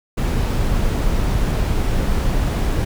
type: noise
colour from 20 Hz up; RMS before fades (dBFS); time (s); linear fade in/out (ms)
brown; -18; 0.17-2.85; 10
effects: none